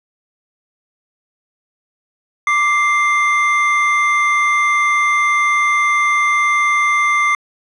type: tone pair together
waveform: triangle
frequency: 1174.7 / 2093 Hz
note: D6 / C7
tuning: 0 / 0 cents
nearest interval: minor seventh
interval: 1000 cents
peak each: -13 dBFS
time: 2.47-7.35 s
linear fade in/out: 2 ms
effects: resampled to 24000 Hz